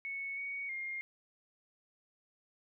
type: tone with pitch steps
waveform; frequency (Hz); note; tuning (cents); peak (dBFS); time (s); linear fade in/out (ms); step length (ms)
sine; 2211 / 2236 / 2124; C#7 / C#7 / C7; -5 / +14 / +25; -37; 0.05-1.01; 0; 320
effects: none